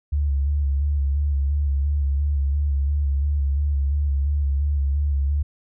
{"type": "tone with vibrato", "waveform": "sine", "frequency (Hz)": 71, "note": "C#2", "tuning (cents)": 42, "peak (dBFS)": -18, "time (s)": [0.12, 5.43], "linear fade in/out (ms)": 10, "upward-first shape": "square", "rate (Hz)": 2.9, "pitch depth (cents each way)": 40, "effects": []}